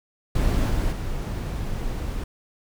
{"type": "noise with level steps", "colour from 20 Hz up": "brown", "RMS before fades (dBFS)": [-21, -23, -28], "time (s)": [0.35, 2.24], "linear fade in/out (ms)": 5, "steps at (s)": [0.69, 0.91], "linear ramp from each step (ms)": 20, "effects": []}